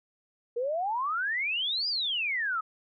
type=exponential two-way sweep; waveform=sine; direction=up then down; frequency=460 to 4978 to 1251 Hz; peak=-27 dBFS; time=0.56-2.61 s; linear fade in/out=10 ms; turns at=1.88 s; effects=none